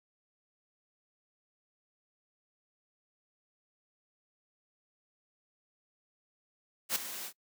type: noise with ADSR envelope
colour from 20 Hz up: white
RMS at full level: -28 dBFS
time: 6.89-7.33 s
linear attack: 65 ms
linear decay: 9 ms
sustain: -13 dB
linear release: 74 ms
effects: noise-tail reverb RT60 0.1 s tail -24 dB re dry + high-pass 200 Hz 12 dB/octave